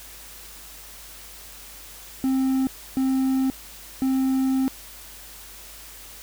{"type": "tone bursts at uneven times", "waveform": "triangle", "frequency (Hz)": 264, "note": "C4", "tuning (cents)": 16, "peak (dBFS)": -17, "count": 3, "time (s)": [[2.24, 2.67], [2.97, 3.5], [4.02, 4.68]], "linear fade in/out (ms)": 0, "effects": ["added 50 Hz sine -49 dBFS peak until 6.22 s", "white hiss -43 dBFS RMS until 6.22 s"]}